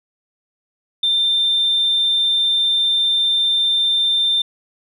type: tone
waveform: sine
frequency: 3585 Hz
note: A7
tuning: 32 cents sharp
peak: -13 dBFS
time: 1.03-4.42 s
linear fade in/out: 5 ms
effects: tanh soft clip ceiling -9 dBFS